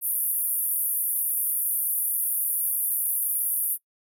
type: band-pass noise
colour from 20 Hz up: white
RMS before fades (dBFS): -26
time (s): 0.01-3.78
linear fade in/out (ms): 50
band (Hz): 9700 to 15000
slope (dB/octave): 96
effects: noise-tail reverb RT60 0.1 s tail -22 dB re dry